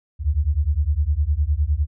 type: beating tone pair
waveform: sine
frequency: 69.3 / 79.1 Hz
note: C#2 / D#2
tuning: 0 / +29 cents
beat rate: 9.8 Hz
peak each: -20 dBFS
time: 0.19-1.87 s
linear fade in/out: 50 ms
effects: none